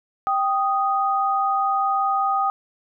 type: tone pair together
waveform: sine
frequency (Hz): 784 / 1243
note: G5 / D#6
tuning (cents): 0 / -2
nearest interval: minor sixth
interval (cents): 798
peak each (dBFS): -21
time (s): 0.27-2.5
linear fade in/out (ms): 0
effects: none